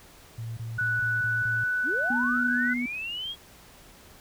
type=tone bursts; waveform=sine; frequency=114.1 Hz; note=A#2; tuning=37 cents flat; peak=-32 dBFS; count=6; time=0.38-1.64 s; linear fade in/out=5 ms; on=190 ms; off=24 ms
type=tone with pitch glide; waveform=sine; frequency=1480 to 1491.2 Hz; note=F#6 to F#6; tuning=0 to +13 cents; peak=-24 dBFS; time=0.78-2.74 s; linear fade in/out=10 ms; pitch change=+13 cents; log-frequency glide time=0.93-1.9 s
type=linear sweep; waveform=sine; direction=up; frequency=207.7 to 3333 Hz; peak=-31 dBFS; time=1.83-3.36 s; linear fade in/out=50 ms
type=tone with vibrato; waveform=sine; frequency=244.3 Hz; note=B3; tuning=19 cents flat; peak=-27 dBFS; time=2.1-2.86 s; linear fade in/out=5 ms; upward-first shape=sine; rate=17 Hz; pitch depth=10 cents each way
effects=pink hiss -52 dBFS RMS until 4.2 s